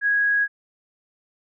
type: tone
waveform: sine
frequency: 1655 Hz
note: G#6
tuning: 6 cents flat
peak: -17 dBFS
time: 0.01-0.48 s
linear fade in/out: 50 ms
effects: none